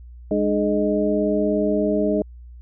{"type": "tone cluster", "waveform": "sine", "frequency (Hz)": [205.5, 302.3, 421.9, 619], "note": ["G#3", "D#4", "G#4", "D#5"], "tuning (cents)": [-18, -50, 27, -9], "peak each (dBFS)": -23, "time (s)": [0.31, 2.22], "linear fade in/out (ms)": 2, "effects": ["added 60 Hz sine -38 dBFS peak until 2.61 s"]}